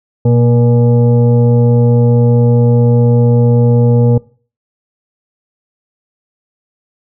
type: tone with frequency modulation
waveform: sine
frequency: 120.7 Hz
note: B2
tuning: 39 cents flat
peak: -6 dBFS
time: 0.25-4.18 s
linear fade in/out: 5 ms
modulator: 357 Hz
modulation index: 0.83
effects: noise-tail reverb RT60 0.4 s tail -21 dB re dry